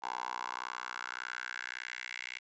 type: tone with high-pass filter sweep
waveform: 10% pulse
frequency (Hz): 61.74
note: B1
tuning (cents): 0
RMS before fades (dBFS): -41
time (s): 0.02-2.39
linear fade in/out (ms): 20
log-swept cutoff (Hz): 870 to 2200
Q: 3.9
effects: resampled to 16000 Hz